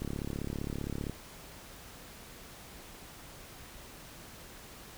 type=click train; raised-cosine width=3 ms; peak=-23 dBFS; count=39; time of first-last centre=0.02-1.096 s; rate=35.3 Hz; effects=pink hiss -50 dBFS RMS until 4.97 s